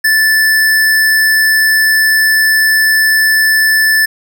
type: tone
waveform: square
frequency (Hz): 1754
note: A6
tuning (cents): -6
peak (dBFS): -8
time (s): 0.04-4.06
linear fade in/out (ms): 10
effects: none